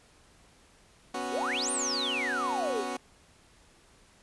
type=chord; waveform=15% pulse; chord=B suspended second; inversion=none; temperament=equal; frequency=246.9 / 277.2 / 370 Hz; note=B3 / C#4 / F#4; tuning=0 / 0 / 0 cents; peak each=-31 dBFS; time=1.14-2.97 s; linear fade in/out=5 ms
type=exponential two-way sweep; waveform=sine; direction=up then down; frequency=352.8 to 9397 to 352.8 Hz; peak=-29 dBFS; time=1.31-2.85 s; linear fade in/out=50 ms; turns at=1.71 s
effects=pink hiss -60 dBFS RMS until 4.22 s + resampled to 24000 Hz